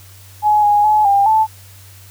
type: tone with pitch steps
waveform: sine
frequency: 843 / 827 / 851 / 799 / 875 Hz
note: G#5 / G#5 / G#5 / G5 / A5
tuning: +26 / -8 / +42 / +33 / -10 cents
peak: -9 dBFS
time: 0.42-1.47 s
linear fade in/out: 50 ms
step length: 210 ms
effects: added 96 Hz sine -40 dBFS peak until 2.1 s + white hiss -44 dBFS RMS until 2.1 s